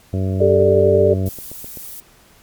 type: harmonic tone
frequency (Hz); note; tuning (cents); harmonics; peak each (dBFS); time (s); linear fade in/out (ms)
95; F#2; +46; 1 / 2 / 3 / 4 / 5 / 6 / 7; -18 / -24 / -28 / -30 / -32 / -34 / -35; 0.13-1.29; 5
type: chord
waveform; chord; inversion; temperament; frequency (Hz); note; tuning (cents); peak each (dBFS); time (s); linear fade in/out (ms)
sine; G suspended second; none; just; 392 / 441 / 588; G4 / A4 / D5; 0 / +4 / +2; -15; 0.4-1.14; 10
type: click train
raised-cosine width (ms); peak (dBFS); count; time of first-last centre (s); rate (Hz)
2; -22; 6; 1.13-1.773; 7.78
type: noise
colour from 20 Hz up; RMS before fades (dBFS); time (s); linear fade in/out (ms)
violet; -33; 1.26-2; 0
effects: pink hiss -50 dBFS RMS until 2.42 s + MP3 96 kbps